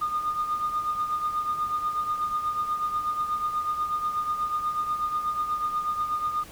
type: tone with tremolo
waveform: sine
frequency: 1222 Hz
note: D#6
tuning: 32 cents flat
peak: -21 dBFS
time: 0.01-6.44 s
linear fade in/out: 10 ms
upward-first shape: triangle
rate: 8.2 Hz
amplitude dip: 70%
effects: tanh soft clip ceiling -19 dBFS + pink hiss -47 dBFS RMS until 6.51 s